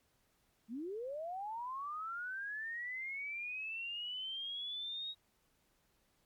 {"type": "linear sweep", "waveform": "sine", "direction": "up", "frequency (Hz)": [205.8, 3800], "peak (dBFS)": -39, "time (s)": [0.68, 5.15], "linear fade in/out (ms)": 50, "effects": ["pink hiss -75 dBFS RMS until 6.25 s", "MP3 96 kbps"]}